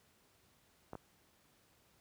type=clicks; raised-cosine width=1 ms; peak=-30 dBFS; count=2; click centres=0.933 / 0.953 s; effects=pink hiss -70 dBFS RMS until 2 s + high-pass 60 Hz 12 dB/octave

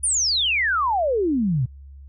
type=exponential sweep; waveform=sine; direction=down; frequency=9950 to 116.54 Hz; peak=-18 dBFS; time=0.03-1.66 s; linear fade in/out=10 ms; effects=added 69 Hz sine -39 dBFS peak until 2.08 s

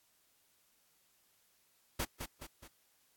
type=noise with echo; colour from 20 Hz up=pink; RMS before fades=-35 dBFS; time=1.99-2.05 s; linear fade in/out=10 ms; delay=210 ms; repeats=3; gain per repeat=-6 dB; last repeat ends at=2.68 s; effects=white hiss -72 dBFS RMS until 3.16 s + AAC 64 kbps

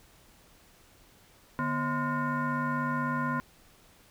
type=tone with frequency modulation; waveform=sine; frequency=639 Hz; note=D#5; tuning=46 cents sharp; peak=-27 dBFS; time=1.59-3.4 s; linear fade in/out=0 ms; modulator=394 Hz; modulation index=2.2; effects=pink hiss -59 dBFS RMS until 4.1 s

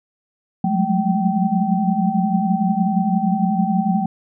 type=tone cluster; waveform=sine; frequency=179.3 / 185.7 / 205 / 216.1 / 772 Hz; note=F3 / F#3 / G#3 / A3 / G5; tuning=+46 / +7 / -22 / -31 / -27 cents; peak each=-22 dBFS; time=0.64-4.06 s; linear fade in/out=5 ms; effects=none

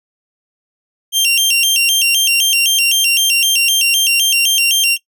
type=tone with vibrato; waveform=sawtooth; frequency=2960 Hz; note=F#7; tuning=in tune; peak=-7 dBFS; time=1.12-4.98 s; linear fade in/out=50 ms; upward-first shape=square; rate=3.9 Hz; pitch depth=120 cents each way; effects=noise-tail reverb RT60 0.1 s tail -20 dB re dry

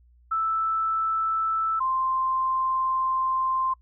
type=tone pair in turn; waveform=sine; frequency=1318.5 / 1046.5 Hz; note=E6 / C6; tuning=0 / 0 cents; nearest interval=major third; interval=400 cents; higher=first; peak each=-22 dBFS; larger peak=neither; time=0.31-1.8 / 1.8-3.74 s; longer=second; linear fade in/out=10 ms; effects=noise-tail reverb RT60 0.1 s tail -26 dB re dry + added 60 Hz sine -54 dBFS peak until 3.81 s

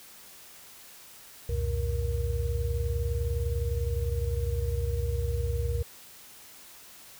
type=tone cluster; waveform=sine; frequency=66.2 / 85.9 / 117.8 / 470.9 Hz; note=C2 / F2 / A#2 / A#4; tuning=+21 / -28 / +19 / +18 cents; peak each=-29 / -31 / -35 / -35 dBFS; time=1.49-5.83 s; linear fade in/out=5 ms; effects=white hiss -50 dBFS RMS until 7.19 s

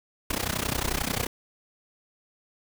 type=noise with amplitude modulation; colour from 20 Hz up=pink; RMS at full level=-25 dBFS; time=0.3-1.27 s; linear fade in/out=5 ms; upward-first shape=sine; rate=31.2 Hz; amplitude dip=90%; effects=none

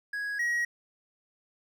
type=tone pair in turn; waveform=triangle; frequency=1661.2 / 1900.5 Hz; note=G#6 / A#6; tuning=0 / +33 cents; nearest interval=major second; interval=233 cents; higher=second; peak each=-29 / -24 dBFS; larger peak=second; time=0.13-0.39 / 0.39-0.65 s; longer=neither; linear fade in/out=5 ms; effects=none

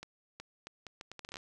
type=accelerating click train; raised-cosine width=0.2 ms; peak=-27 dBFS; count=13; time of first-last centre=0.03-1.369 s; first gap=370 ms; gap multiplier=0.73; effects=none

